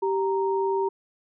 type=tone pair together; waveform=sine; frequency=389 / 931.4 Hz; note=G4 / A#5; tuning=-13 / -2 cents; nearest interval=octave + minor third; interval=1511 cents; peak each=-23 / -27 dBFS; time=0.02-0.89 s; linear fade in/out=10 ms; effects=none